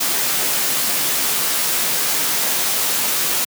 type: noise with comb filter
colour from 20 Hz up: white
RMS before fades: -19 dBFS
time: 0-3.45 s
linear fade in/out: 10 ms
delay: 14 ms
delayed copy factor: +0.5
effects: high-pass 150 Hz 12 dB/octave